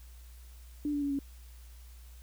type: tone with pitch steps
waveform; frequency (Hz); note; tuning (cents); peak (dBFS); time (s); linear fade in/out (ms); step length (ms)
sine; 294.2 / 288.6 / 283.2 / 277.8; D4 / D4 / C#4 / C#4; +3 / -30 / +37 / +4; -29; 0.85-1.19; 2; 85
effects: added 60 Hz sine -48 dBFS peak until 2.22 s + white hiss -61 dBFS RMS until 2.22 s